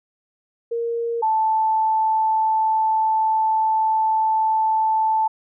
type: tone pair in turn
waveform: sine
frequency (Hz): 466.2 / 878.3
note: A#4 / A5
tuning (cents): 0 / -3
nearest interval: major seventh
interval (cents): 1097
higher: second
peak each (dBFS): -21 / -16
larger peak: second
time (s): 0.71-1.22 / 1.22-5.28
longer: second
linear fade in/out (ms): 10
effects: none